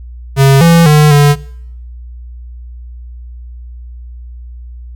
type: tone with pitch steps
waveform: square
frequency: 136.4 / 167.9 / 150.7 / 145.1 Hz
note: C#3 / E3 / D3 / D3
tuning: -28 / +32 / +45 / -21 cents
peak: -4 dBFS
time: 0.36-1.36 s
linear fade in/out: 50 ms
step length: 250 ms
effects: noise-tail reverb RT60 0.8 s tail -23 dB re dry + added 60 Hz sine -26 dBFS peak until 4.95 s